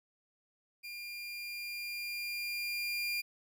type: tone with level ramp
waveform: 30% pulse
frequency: 2400 Hz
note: D7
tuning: 37 cents sharp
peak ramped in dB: -40 to -30 dBFS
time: 0.83-3.22 s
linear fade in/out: 20 ms
effects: none